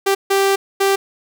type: tone bursts at uneven times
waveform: sawtooth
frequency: 392 Hz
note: G4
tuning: in tune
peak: -9 dBFS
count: 3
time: 0.06-0.15 / 0.3-0.56 / 0.8-0.96 s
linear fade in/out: 10 ms
effects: none